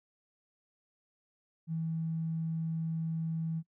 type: tone with tanh clipping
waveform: triangle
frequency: 162.4 Hz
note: E3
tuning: 26 cents flat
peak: -31 dBFS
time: 1.67-3.63 s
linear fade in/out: 50 ms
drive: 3 dB
effects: noise-tail reverb RT60 0.1 s tail -23 dB re dry